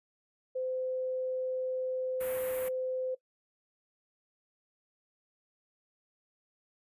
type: tone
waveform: sine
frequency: 514 Hz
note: C5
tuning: 31 cents flat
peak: -31 dBFS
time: 0.55-3.15 s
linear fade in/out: 10 ms
type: band-stop noise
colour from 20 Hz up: white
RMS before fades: -40 dBFS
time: 2.2-2.69 s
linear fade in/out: 10 ms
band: 2400 to 11000 Hz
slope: 24 dB/octave
effects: noise-tail reverb RT60 0.1 s tail -19 dB re dry + resampled to 32000 Hz